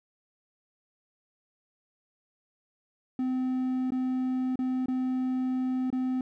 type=tone with dropouts; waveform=triangle; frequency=256.7 Hz; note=C4; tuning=33 cents flat; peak=-24 dBFS; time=3.19-6.21 s; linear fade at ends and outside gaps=2 ms; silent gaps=3.905-3.92 / 4.557-4.59 / 4.859-4.883 / 5.903-5.927 s; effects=none